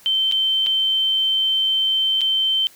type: tone with dropouts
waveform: sine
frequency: 3102 Hz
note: G7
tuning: 19 cents flat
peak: -16 dBFS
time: 0.06-2.67 s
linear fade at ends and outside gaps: 0 ms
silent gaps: 0.314-0.322 / 0.663-0.668 / 2.209-2.215 s
effects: white hiss -49 dBFS RMS until 2.75 s